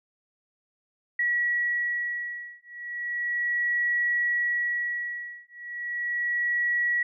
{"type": "beating tone pair", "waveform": "sine", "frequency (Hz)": [1926, 1926.35], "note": ["B6", "B6"], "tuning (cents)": [-44, -44], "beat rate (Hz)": 0.35, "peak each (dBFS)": -28, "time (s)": [1.19, 7.03], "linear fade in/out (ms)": 5, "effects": []}